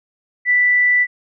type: tone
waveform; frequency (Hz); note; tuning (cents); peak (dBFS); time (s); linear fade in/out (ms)
sine; 1975.5; B6; 0; -11; 0.45-1.07; 50
effects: none